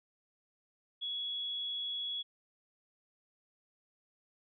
sine tone, 3362 Hz, G#7, 20 cents sharp, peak -35 dBFS, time 1.01-2.23 s, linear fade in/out 20 ms, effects none

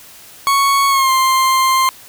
40% pulse tone with pitch glide, 1108.7 to 1051.3 Hz, C#6 to C6, 0 to +8 cents, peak -10 dBFS, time 0.47-1.89 s, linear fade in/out 0 ms, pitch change -92 cents, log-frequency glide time 0.89-1.11 s, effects white hiss -40 dBFS RMS until 2.08 s

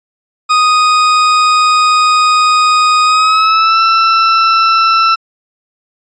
40% pulse tone with pitch glide, 1244.5 to 1333.8 Hz, D#6 to E6, 0 to +20 cents, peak -6 dBFS, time 0.49-5.16 s, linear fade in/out 20 ms, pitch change +120 cents, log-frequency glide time 3.04-3.81 s, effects resampled to 16000 Hz

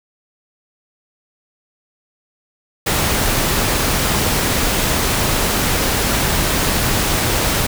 pink noise, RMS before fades -17 dBFS, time 2.86-7.67 s, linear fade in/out 10 ms, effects none

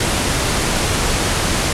pink low-pass noise, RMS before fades -18 dBFS, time 0-1.73 s, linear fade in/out 5 ms, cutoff 11000 Hz, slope 48 dB/octave, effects none

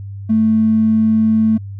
triangle tone, 220 Hz, A3, in tune, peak -6 dBFS, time 0.29-1.58 s, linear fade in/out 20 ms, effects tanh soft clip ceiling -8 dBFS + added 99 Hz sine -26 dBFS peak until 1.79 s

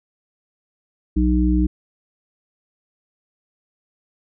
harmonic tone, 61.74 Hz, B1, in tune, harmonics 1 / 3 / 5, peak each -17 / -21 / -19 dBFS, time 1.16-1.67 s, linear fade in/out 10 ms, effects none

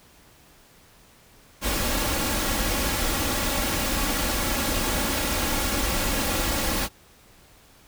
pink noise with comb filter, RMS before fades -25 dBFS, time 1.61-6.89 s, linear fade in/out 50 ms, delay 3.6 ms, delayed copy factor +0.55, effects pink hiss -54 dBFS RMS until 7.87 s

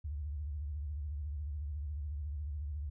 sine tone with vibrato, 73.42 Hz, D2, in tune, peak -36 dBFS, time 0.04-2.9 s, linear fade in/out 10 ms, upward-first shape sine, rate 14 Hz, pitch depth 140 cents each way, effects none

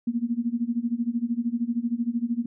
sine tone with tremolo, 235.9 Hz, A#3, 21 cents sharp, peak -20 dBFS, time 0.07-2.46 s, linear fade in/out 5 ms, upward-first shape sine, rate 13 Hz, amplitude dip 90%, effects none

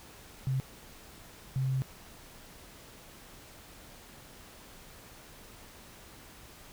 sine tone bursts at uneven times, 132.1 Hz, C3, 17 cents sharp, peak -27 dBFS, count 2, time 0.47-0.6 / 1.56-1.82 s, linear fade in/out 0 ms, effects pink hiss -52 dBFS RMS until 6.72 s

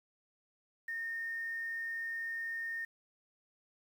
sine tone with quantisation, 1832 Hz, A#6, 31 cents flat, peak -36 dBFS, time 0.88-2.85 s, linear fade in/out 5 ms, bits 10, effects none

